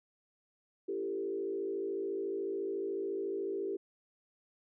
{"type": "tone with frequency modulation", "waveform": "sine", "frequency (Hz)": 392, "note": "G4", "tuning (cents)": 0, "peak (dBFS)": -33, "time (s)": [0.88, 3.77], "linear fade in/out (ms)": 10, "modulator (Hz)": 54, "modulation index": 1, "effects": []}